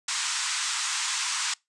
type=band-pass noise; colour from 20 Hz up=white; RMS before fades=-29 dBFS; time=0.08-1.54 s; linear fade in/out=5 ms; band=910 to 8400 Hz; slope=48 dB/octave; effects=noise-tail reverb RT60 0.2 s tail -25 dB re dry + resampled to 24000 Hz